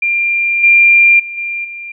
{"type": "tone with level steps", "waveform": "sine", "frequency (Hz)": 2387, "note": "D7", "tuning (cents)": 28, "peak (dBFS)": [-11, -4, -22, -17, -24], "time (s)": [0.02, 1.92], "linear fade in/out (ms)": 5, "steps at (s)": [0.63, 1.19, 1.37, 1.64], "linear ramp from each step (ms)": 10, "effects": []}